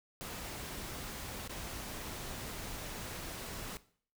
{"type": "noise with dropouts", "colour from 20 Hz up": "pink", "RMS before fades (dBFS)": -43, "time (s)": [0.21, 3.77], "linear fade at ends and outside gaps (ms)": 0, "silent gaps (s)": [1.476, 1.495], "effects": ["noise-tail reverb RT60 0.5 s tail -17 dB re dry"]}